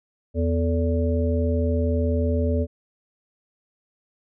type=harmonic tone with a mistuned harmonic; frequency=82.41 Hz; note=E2; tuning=in tune; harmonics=1 / 3 / 5 / 7; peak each=-21 / -26 / -28 / -29 dBFS; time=0.34-2.67 s; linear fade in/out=50 ms; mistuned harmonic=5; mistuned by=+97 cents; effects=none